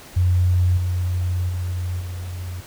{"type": "tone with level steps", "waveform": "sine", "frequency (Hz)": 90, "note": "F#2", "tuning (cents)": -47, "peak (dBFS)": [-14, -19, -22, -27], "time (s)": [0.16, 2.61], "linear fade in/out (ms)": 10, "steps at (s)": [0.77, 1.49, 2], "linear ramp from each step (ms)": 5, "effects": ["pink hiss -42 dBFS RMS until 2.66 s"]}